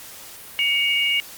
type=tone pair together; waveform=sine; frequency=2243 / 2843 Hz; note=C#7 / F7; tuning=+20 / +30 cents; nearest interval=major third; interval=410 cents; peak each=-20 dBFS; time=0.59-1.2 s; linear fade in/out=0 ms; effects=white hiss -40 dBFS RMS until 1.37 s + Opus 48 kbps